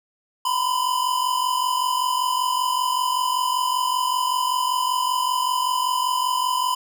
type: tone pair together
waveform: square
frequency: 970 / 1015.2 Hz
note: B5 / B5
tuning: -31 / +47 cents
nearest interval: minor second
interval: 78 cents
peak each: -26 / -22 dBFS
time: 0.45-6.75 s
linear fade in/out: 5 ms
effects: none